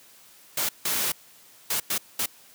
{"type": "noise bursts at uneven times", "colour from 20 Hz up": "white", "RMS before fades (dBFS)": -26, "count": 5, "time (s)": [[0.57, 0.69], [0.85, 1.12], [1.7, 1.8], [1.9, 1.98], [2.19, 2.26]], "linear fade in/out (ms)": 5, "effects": ["white hiss -53 dBFS RMS until 2.54 s", "high-pass 100 Hz 12 dB/octave"]}